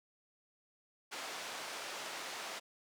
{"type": "band-pass noise", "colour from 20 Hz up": "pink", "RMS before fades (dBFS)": -44, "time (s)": [1.11, 2.6], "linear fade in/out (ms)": 20, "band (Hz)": [580, 7000], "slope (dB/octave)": 12, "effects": []}